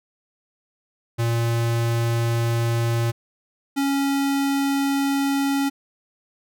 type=tone pair in turn; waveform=square; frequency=116.54 / 277.2 Hz; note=A#2 / C#4; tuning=0 / 0 cents; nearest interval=octave + minor third; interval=1500 cents; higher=second; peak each=-20 dBFS; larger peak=neither; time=1.18-3.12 / 3.76-5.7 s; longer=neither; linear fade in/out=20 ms; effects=none